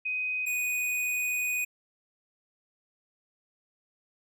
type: tone pair in turn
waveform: sine / square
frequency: 2507 / 2484 Hz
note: D#7 / D#7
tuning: +12 / -3 cents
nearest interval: unison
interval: 15 cents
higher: first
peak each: -28 dBFS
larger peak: neither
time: 0.05-0.46 / 0.46-1.65 s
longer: second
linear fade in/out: 10 ms
effects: none